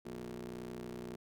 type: ring-modulated tone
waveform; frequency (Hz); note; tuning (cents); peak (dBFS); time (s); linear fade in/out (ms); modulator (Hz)
25% pulse; 61.74; B1; 0; -36; 0.05-1.16; 10; 294
effects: none